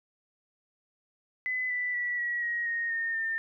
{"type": "tone with pitch steps", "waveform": "sine", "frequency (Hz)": [2013, 1981.8, 1951.2, 1921, 1891.3, 1862, 1833.2, 1804.8], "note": ["B6", "B6", "B6", "B6", "A#6", "A#6", "A#6", "A6"], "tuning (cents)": [33, 5, -21, -48, 25, -2, -29, 44], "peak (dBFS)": -28, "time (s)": [1.46, 3.38], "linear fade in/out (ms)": 0, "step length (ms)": 240, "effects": []}